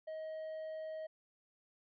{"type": "tone", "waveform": "triangle", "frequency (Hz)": 631, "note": "D#5", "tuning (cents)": 24, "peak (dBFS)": -39, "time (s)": [0.07, 1.07], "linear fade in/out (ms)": 10, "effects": ["resampled to 11025 Hz"]}